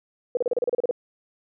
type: tone bursts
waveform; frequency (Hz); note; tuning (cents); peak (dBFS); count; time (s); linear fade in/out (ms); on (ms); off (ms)
sine; 488.3; B4; -20; -19; 11; 0.35-0.911; 2; 21; 33
effects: none